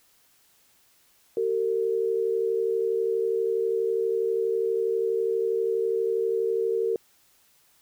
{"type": "tone pair together", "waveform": "sine", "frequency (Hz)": [382.3, 454.6], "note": ["G4", "A#4"], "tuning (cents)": [-43, -43], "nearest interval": "minor third", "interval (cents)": 300, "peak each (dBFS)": [-27, -24], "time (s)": [1.37, 6.96], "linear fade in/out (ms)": 2, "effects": ["white hiss -62 dBFS RMS until 7.81 s"]}